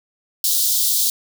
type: high-pass noise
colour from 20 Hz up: white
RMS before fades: -18 dBFS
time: 0.44-1.1 s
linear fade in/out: 2 ms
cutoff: 3500 Hz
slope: 48 dB/octave
effects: none